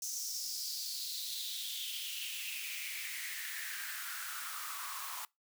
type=noise with high-pass filter sweep; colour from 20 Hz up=white; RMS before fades=-41 dBFS; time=0.02-5.25 s; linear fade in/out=2 ms; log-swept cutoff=6100 to 1000 Hz; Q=5.2; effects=noise-tail reverb RT60 0.2 s tail -23 dB re dry